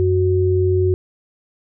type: tone pair together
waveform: sine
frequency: 92.5 / 369.2 Hz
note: F#2 / F#4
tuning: 0 / -4 cents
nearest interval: 2 octaves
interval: 2396 cents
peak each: -16 dBFS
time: 0-0.94 s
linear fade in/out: 0 ms
effects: none